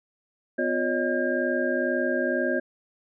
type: tone cluster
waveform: sine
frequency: 252.3 / 354.6 / 554 / 616 / 1610 Hz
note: B3 / F4 / C#5 / D#5 / G6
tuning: +37 / +26 / -1 / -17 / +46 cents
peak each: -29 dBFS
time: 0.58-2.6 s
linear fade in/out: 10 ms
effects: none